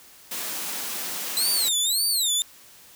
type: high-pass noise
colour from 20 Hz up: white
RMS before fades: -31 dBFS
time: 0.31-1.69 s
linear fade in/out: 5 ms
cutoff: 160 Hz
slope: 48 dB/octave
type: tone with vibrato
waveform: 20% pulse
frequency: 3991 Hz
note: B7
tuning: 17 cents sharp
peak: -15 dBFS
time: 1.37-2.42 s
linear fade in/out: 0 ms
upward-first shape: sine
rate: 1.8 Hz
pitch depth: 250 cents each way
effects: white hiss -50 dBFS RMS until 2.95 s